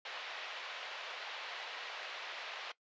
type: band-pass noise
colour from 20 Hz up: white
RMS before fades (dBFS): -45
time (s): 0.05-2.72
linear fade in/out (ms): 5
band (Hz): 520 to 3600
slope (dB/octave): 24
effects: noise-tail reverb RT60 0.1 s tail -18 dB re dry + resampled to 16000 Hz